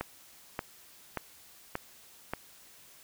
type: click train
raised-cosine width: 0.5 ms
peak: -17 dBFS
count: 5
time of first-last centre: 0.01-2.336 s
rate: 1.72 Hz
effects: white hiss -56 dBFS RMS until 3.03 s